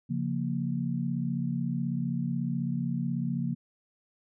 sine chord, Bb minor, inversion first, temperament equal, 138.59 / 174.61 / 233.1 Hz, Db3 / F3 / Bb3, 0 / 0 / 0 cents, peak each -32 dBFS, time 0.09-3.55 s, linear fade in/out 20 ms, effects none

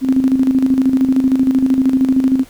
sine tone with tremolo, 262.8 Hz, C4, 8 cents sharp, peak -8 dBFS, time 0.01-2.45 s, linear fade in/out 50 ms, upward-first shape square, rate 13 Hz, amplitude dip 55%, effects pink hiss -44 dBFS RMS until 2.49 s

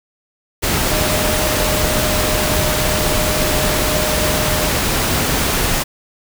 sine tone in noise, 612 Hz, D#5, 29 cents flat, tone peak -22 dBFS, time 0.9-4.7 s, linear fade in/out 20 ms, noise pink, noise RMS -17 dBFS, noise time 0.62-5.84 s, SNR -8 dB, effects none

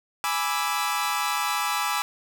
sawtooth chord, E dominant seventh, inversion first, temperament equal, 830.6 / 987.8 / 1174.7 / 1318.5 Hz, G#5 / B5 / D6 / E6, 0 / 0 / 0 / 0 cents, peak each -26 dBFS, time 0.24-2.02 s, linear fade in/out 0 ms, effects none

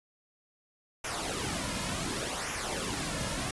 pink noise with flanger, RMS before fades -34 dBFS, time 1.04-3.51 s, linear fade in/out 5 ms, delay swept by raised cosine 0.23 to 2.63 ms, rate 0.68 Hz, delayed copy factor -0.6, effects resampled to 24000 Hz

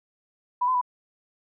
sine tone with pitch steps, 985 / 1021 / 988 Hz, B5 / C6 / B5, -5 / -43 / 0 cents, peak -20 dBFS, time 0.61-0.814 s, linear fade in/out 10 ms, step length 68 ms, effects none

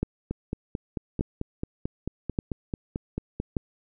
two click trains, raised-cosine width 3 ms, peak -12 / -16 dBFS, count 4 / 15, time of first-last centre 0.03-3.568 / 0.31-3.401 s, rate 0.848 / 4.53 Hz, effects none

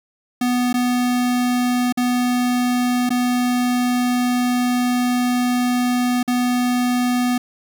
square tone with dropouts, 246.9 Hz, B3, in tune, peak -17 dBFS, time 0.41-7.38 s, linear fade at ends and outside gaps 5 ms, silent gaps 0.729-0.74 / 1.925-1.973 / 3.093-3.104 / 6.23-6.277 s, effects 9-bit

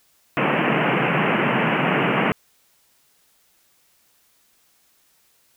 pink band-pass noise, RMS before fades -20 dBFS, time 0.37-2.32 s, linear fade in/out 0 ms, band 130 to 2900 Hz, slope 96 dB/octave, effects white hiss -61 dBFS RMS until 5.56 s

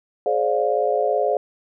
sine chord, D half-diminished seventh, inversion second, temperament just, 422.9 / 528.6 / 587.3 / 704.8 Hz, Ab4 / C5 / D5 / F5, +31 / +18 / 0 / +16 cents, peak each -23 dBFS, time 0.26-1.37 s, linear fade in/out 2 ms, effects none

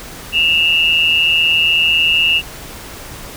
sine tone pair together, 2686 / 2848 Hz, E7 / F7, +32 / +33 cents, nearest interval minor second, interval 101 cents, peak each -13 dBFS, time 0.32-2.42 s, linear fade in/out 50 ms, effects pink hiss -32 dBFS RMS until 3.36 s

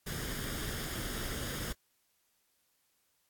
pink noise with comb filter, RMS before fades -38 dBFS, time 0.06-1.73 s, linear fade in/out 10 ms, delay 0.59 ms, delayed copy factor +0.55, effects white hiss -75 dBFS RMS until 3.29 s + AAC 64 kbps

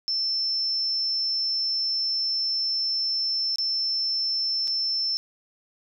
sine tone with dropouts, 5330 Hz, E8, 18 cents sharp, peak -23 dBFS, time 0.08-5.17 s, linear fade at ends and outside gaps 0 ms, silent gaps 3.558-3.584 / 4.674-4.679 s, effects none

